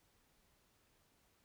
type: silence
effects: pink hiss -74 dBFS RMS until 1.44 s